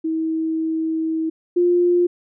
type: tone pair in turn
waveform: sine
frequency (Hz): 321.1 / 351.9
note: E4 / F4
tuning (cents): -45 / +13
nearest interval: major second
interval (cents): 158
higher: second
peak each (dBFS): -19 / -13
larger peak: second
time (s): 0.04-1.3 / 1.56-2.07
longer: first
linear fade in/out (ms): 10
effects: none